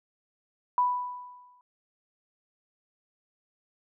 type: tone with exponential decay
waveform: sine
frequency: 989 Hz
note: B5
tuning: 2 cents sharp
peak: -19 dBFS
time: 0.78-1.61 s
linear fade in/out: 1 ms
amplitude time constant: 180 ms
effects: none

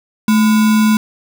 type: tone with sample-and-hold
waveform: sine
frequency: 216.6 Hz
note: A3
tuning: 27 cents flat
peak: -8 dBFS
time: 0.28-0.97 s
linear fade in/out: 2 ms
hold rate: 1225 Hz
effects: none

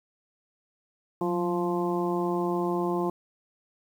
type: harmonic tone with a mistuned harmonic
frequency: 174.61 Hz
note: F3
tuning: in tune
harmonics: 1 / 2 / 3 / 4 / 5 / 6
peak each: -31 / -27 / -38 / -35 / -35 / -35 dBFS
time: 1.21-3.1 s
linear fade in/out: 2 ms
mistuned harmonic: 1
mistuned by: +53 cents
effects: 9-bit

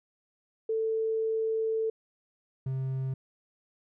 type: tone pair in turn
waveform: sine / triangle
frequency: 444 / 132.26 Hz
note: A4 / C3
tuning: +16 / +19 cents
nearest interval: octave + major sixth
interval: 2097 cents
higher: first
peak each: -26 / -27 dBFS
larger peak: first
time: 0.69-1.9 / 2.66-3.14 s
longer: first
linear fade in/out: 5 ms
effects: none

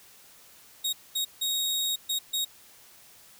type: tone bursts at uneven times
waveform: sawtooth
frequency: 3763 Hz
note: A#7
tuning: 16 cents sharp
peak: -23 dBFS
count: 5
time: 0.84-0.93 / 1.15-1.25 / 1.41-1.96 / 2.09-2.19 / 2.33-2.45 s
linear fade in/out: 10 ms
effects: white hiss -54 dBFS RMS until 3.39 s

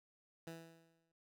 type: tone with exponential decay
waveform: 15% pulse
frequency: 164.81 Hz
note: E3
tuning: in tune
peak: -39 dBFS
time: 0.47-1.12 s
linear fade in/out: 2 ms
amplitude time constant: 140 ms
effects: none

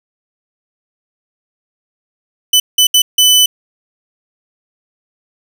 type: tone bursts at uneven times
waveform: sawtooth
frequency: 3000 Hz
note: F#7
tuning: 23 cents sharp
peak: -3 dBFS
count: 4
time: 2.53-2.6 / 2.78-2.87 / 2.94-3.02 / 3.18-3.46 s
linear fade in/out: 5 ms
effects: 7-bit

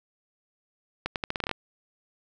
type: accelerating click train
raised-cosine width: 0.3 ms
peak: -12 dBFS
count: 10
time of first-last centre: 1.06-1.513 s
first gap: 98 ms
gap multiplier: 0.82
effects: none

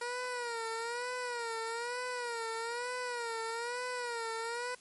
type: tone with vibrato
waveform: 15% pulse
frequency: 475.1 Hz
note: A#4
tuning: 33 cents sharp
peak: -29 dBFS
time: 0.01-4.75 s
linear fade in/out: 5 ms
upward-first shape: sine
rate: 1.1 Hz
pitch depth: 90 cents each way
effects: white hiss -59 dBFS RMS until 4.8 s + MP3 48 kbps

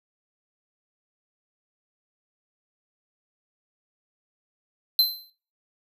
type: tone with exponential decay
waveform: square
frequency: 4091 Hz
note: C8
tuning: 40 cents flat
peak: -14 dBFS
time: 4.99-5.3 s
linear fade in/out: 1 ms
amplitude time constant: 66 ms
effects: noise-tail reverb RT60 0.4 s tail -17 dB re dry

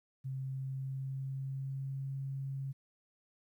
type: tone with pitch glide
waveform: sine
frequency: 132.9 to 135.93 Hz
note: C3 to C#3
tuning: +27 to -34 cents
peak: -36 dBFS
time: 0.24-2.73 s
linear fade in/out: 20 ms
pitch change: +39 cents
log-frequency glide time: 0.35-2.09 s
effects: 12-bit

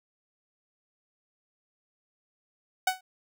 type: tone with exponential decay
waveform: sawtooth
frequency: 747 Hz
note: F#5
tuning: 16 cents sharp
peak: -16 dBFS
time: 2.87-3.01 s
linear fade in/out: 5 ms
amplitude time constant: 30 ms
effects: none

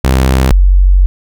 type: tone pair in turn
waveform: sawtooth / sine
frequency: 65.3 / 46.34 Hz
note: C2 / F#1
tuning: -3 / +3 cents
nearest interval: tritone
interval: 594 cents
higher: first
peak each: -3 dBFS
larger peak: neither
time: 0.04-0.51 / 0.51-1.06 s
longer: second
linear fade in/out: 0 ms
effects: none

